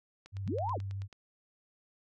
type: click train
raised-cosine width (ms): 0.2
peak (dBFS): -34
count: 9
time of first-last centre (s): 0.26-1.128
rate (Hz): 9.22
type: tone with vibrato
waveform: sine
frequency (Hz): 98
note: G2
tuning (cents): 0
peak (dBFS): -35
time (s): 0.32-1.08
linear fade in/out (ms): 50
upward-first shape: sine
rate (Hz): 14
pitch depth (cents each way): 16
type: linear two-way sweep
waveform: sine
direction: up then down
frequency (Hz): 35.9 to 1075 to 35.9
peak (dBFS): -32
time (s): 0.44-0.8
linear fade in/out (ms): 50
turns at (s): 0.72
effects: none